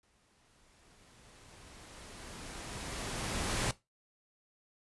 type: noise with exponential growth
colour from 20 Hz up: pink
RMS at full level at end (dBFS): -32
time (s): 0.03-3.71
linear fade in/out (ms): 1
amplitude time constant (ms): 800
effects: noise-tail reverb RT60 0.2 s tail -17 dB re dry + resampled to 24000 Hz